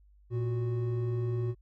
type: tone pair together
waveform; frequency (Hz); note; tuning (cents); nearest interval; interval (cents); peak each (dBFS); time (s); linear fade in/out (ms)
triangle; 116 / 367.7; A#2 / F#4; -8 / -11; octave + minor sixth; 1997; -27 / -34; 0.3-1.55; 50
effects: added 50 Hz sine -57 dBFS peak until 1.61 s